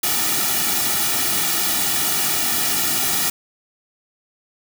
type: noise with comb filter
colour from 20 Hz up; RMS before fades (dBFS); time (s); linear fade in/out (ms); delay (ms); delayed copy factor
white; -20; 0.03-3.3; 5; 1.9; -0.9
effects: none